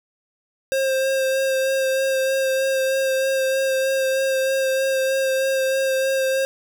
square tone with vibrato, 532 Hz, C5, 29 cents sharp, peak -19 dBFS, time 0.72-6.45 s, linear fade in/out 0 ms, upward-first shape sine, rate 3.2 Hz, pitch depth 15 cents each way, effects none

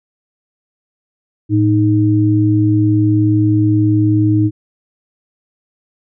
sine tone pair together, 109.99 / 311.1 Hz, A2 / D#4, 0 / 0 cents, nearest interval octave + tritone, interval 1800 cents, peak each -12 / -12 dBFS, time 1.49-4.51 s, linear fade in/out 50 ms, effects none

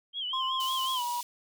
sine tone with vibrato, 3136 Hz, G7, in tune, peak -31 dBFS, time 0.13-1.04 s, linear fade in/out 50 ms, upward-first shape sine, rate 5.4 Hz, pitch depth 110 cents each way
triangle tone with pitch glide, 1046.5 to 965.2 Hz, C6 to B5, 0 to -40 cents, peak -28 dBFS, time 0.33-1.21 s, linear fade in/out 5 ms, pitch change -140 cents, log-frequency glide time 0.93-1.02 s
pink high-pass noise, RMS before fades -41 dBFS, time 0.6-1.23 s, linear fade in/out 2 ms, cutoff 3400 Hz, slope 24 dB/octave
effects none

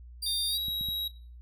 sawtooth tone, 4724 Hz, D8, 9 cents sharp, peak -29 dBFS, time 0.22-0.58 s, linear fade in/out 10 ms
square tone with pitch glide, 3647 to 3842 Hz, A#7 to B7, -39 to -48 cents, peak -30 dBFS, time 0.26-1.08 s, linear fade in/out 5 ms, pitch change +91 cents, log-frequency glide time 0.48-0.56 s
clicks, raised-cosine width 5 ms, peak -30 dBFS, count 3, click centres 0.684 / 0.811 / 0.887 s
effects noise-tail reverb RT60 0.4 s tail -17 dB re dry + added 60 Hz sine -45 dBFS peak until 1.41 s

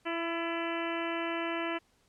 harmonic tone with a mistuned harmonic, 334.1 Hz, E4, 23 cents sharp, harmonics 1 / 2 / 3 / 4 / 5 / 6 / 7 / 8 / 9, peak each -35 / -38 / -40 / -41 / -42 / -43 / -43 / -44 / -45 dBFS, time 0.05-1.79 s, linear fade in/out 20 ms, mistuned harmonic 5, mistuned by +32 cents, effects pink hiss -69 dBFS RMS until 2.08 s + low-pass 10000 Hz 12 dB/octave

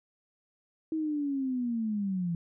sine linear sweep, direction down, 321.6 to 166.1 Hz, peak -28 dBFS, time 0.92-2.35 s, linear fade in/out 2 ms, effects none

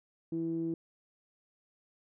sawtooth tone with low-pass filter, 164.81 Hz, E3, in tune, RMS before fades -34 dBFS, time 0.32-0.74 s, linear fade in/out 2 ms, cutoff 330 Hz, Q 6.5, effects none

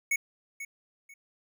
square tone with echo, 2217 Hz, C#7, in tune, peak -25 dBFS, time 0.11-0.16 s, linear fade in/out 5 ms, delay 490 ms, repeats 2, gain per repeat -12 dB, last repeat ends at 1.14 s, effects none

